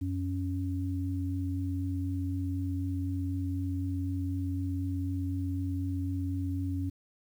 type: tone pair together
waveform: sine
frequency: 91.07 / 277.2 Hz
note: F#2 / C#4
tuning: -27 / 0 cents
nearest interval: octave + perfect fifth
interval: 1927 cents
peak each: -31 / -34 dBFS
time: 0.01-6.9 s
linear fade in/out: 10 ms
effects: 10-bit